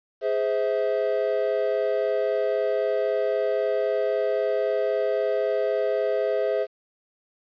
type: chord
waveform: triangle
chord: Ab augmented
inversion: none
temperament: just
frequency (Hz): 415.3 / 519.1 / 648.9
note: Ab4 / C5 / E5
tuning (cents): 0 / -14 / -27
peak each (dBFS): -24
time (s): 0.21-6.67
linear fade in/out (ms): 50
effects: resampled to 11025 Hz + 9-bit